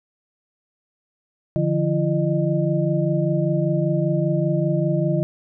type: tone cluster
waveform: sine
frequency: 147.7 / 172.8 / 337.9 / 611 Hz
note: D3 / F3 / E4 / D#5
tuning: +10 / -18 / +43 / -32 cents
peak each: -21 / -23 / -25 / -25 dBFS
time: 1.56-5.23 s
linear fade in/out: 0 ms
effects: none